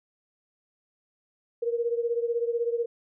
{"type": "beating tone pair", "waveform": "sine", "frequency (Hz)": [466.2, 482.2], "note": ["A#4", "B4"], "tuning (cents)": [0, -41], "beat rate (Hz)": 16, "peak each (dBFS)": [-26, -30], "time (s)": [1.62, 2.86], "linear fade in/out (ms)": 10, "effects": []}